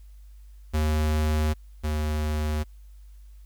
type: tone pair in turn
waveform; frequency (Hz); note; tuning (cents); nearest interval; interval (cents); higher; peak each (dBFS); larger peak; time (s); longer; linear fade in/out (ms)
square; 76.9 / 76.19; D#2 / D#2; -20 / -36; unison; 16; first; -22 / -25; first; 0.73-1.54 / 1.83-2.64; neither; 20
effects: added 50 Hz sine -44 dBFS peak until 3.45 s + white hiss -67 dBFS RMS until 3.45 s